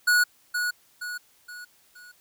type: tone with echo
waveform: square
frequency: 1460 Hz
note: F#6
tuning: 24 cents flat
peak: -18 dBFS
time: 0.07-0.24 s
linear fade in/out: 10 ms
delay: 470 ms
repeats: 4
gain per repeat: -7 dB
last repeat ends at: 2.12 s
effects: white hiss -61 dBFS RMS until 2.2 s